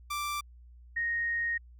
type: tone pair in turn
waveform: sawtooth / sine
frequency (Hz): 1174.7 / 1864.7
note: D6 / A#6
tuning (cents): 0 / 0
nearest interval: minor sixth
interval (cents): 800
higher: second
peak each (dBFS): -28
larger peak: neither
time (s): 0.1-0.41 / 0.96-1.58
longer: second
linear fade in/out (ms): 10
effects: added 60 Hz sine -50 dBFS peak until 1.79 s